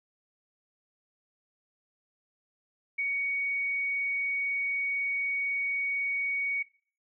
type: tone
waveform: sine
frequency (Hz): 2239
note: C#7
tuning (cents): +17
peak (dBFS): -27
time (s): 2.98-6.63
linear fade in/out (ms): 10
effects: noise-tail reverb RT60 0.4 s tail -17 dB re dry